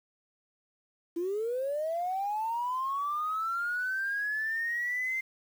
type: linear sweep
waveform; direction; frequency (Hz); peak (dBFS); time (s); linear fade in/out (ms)
sine; up; 329.5 to 2093; -28; 1.16-5.21; 10
effects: tanh soft clip ceiling -25 dBFS + 9-bit